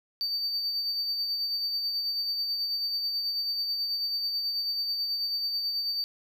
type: tone with tremolo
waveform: triangle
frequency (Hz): 4603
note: D8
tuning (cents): -36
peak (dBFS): -25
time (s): 0.21-6.04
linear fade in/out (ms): 0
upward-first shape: sine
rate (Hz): 9.2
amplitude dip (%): 35
effects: none